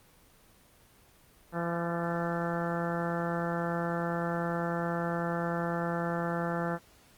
harmonic tone with a mistuned harmonic, 170 Hz, F3, 46 cents flat, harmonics 1 / 2 / 3 / 4 / 5 / 6 / 7 / 8 / 9 / 10, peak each -33 / -38 / -36 / -38 / -40 / -45 / -43 / -40 / -44 / -43 dBFS, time 1.52-6.79 s, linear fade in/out 50 ms, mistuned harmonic 10, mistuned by +54 cents, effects pink hiss -60 dBFS RMS until 7.17 s + Opus 24 kbps

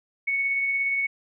sine tone with tremolo, 2217 Hz, C#7, in tune, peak -21 dBFS, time 0.27-1.07 s, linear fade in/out 10 ms, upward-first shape sine, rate 17 Hz, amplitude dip 25%, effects none

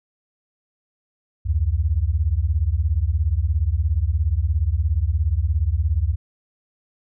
sine beating tone pair, 69.5 / 86.5 Hz, C#2 / F2, +5 / -16 cents, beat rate 17 Hz, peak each -20 / -20 dBFS, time 1.45-6.16 s, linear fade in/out 20 ms, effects none

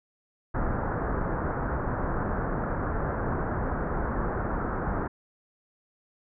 pink low-pass noise, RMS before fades -29 dBFS, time 0.54-5.08 s, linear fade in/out 10 ms, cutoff 1600 Hz, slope 48 dB/octave, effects none

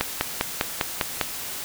click train, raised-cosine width 0.3 ms, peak -4 dBFS, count 7, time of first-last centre 0.01-1.212 s, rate 4.99 Hz, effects white hiss -33 dBFS RMS until 1.64 s

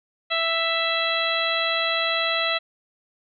harmonic tone, 661 Hz, E5, 5 cents sharp, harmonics 1 / 2 / 3 / 4 / 5 / 6, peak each -28 / -28 / -28 / -28 / -28 / -28 dBFS, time 0.3-2.59 s, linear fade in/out 20 ms, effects none

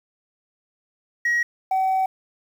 sine tone pair in turn, 1900 / 759.9 Hz, A#6 / F#5, +33 / +46 cents, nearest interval octave + major third, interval 1587 cents, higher first, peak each -16 dBFS, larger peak neither, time 1.25-1.43 / 1.71-2.06 s, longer second, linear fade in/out 5 ms, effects tanh soft clip ceiling -16 dBFS + 8-bit

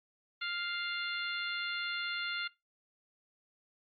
harmonic tone, 699 Hz, F5, 1 cent sharp, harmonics 2 / 3 / 4 / 5 / 6, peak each -38 / -40 / -41 / -42 / -43 dBFS, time 0.41-2.48 s, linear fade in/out 10 ms, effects noise-tail reverb RT60 0.2 s tail -19 dB re dry + MP3 32 kbps

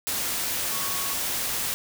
sine tone in noise, 1111 Hz, C#6, 4 cents sharp, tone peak -37 dBFS, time 0.72-1.14 s, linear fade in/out 0 ms, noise white, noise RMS -28 dBFS, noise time 0.07-1.74 s, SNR -12 dB, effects none

